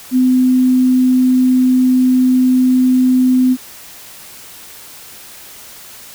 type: tone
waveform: sine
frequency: 254.8 Hz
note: C4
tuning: 46 cents flat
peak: -8 dBFS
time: 0.11-3.57 s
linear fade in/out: 50 ms
effects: white hiss -36 dBFS RMS until 6.14 s